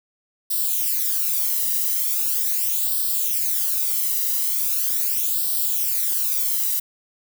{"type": "noise with flanger", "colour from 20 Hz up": "violet", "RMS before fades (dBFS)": -22, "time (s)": [0.5, 6.8], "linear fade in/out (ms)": 10, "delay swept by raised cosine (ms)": [0.22, 1.03], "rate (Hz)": 0.4, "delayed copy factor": 0.75, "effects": []}